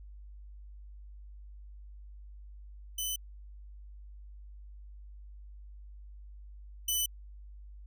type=tone pair in turn; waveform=10% pulse; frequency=3016 / 2997 Hz; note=F#7 / F#7; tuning=+32 / +22 cents; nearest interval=unison; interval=10 cents; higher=first; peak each=-24 / -20 dBFS; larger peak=second; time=2.98-3.16 / 6.88-7.06 s; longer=neither; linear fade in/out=5 ms; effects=added 50 Hz sine -46 dBFS peak until 7.86 s